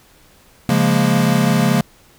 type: chord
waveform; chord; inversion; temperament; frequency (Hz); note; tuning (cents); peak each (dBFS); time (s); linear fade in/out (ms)
square; Bb minor seventh; first; equal; 138.59 / 174.61 / 207.7 / 233.1; Db3 / F3 / Ab3 / Bb3; 0 / 0 / 0 / 0; -19; 0.69-1.81; 2
effects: pink hiss -50 dBFS RMS until 2.18 s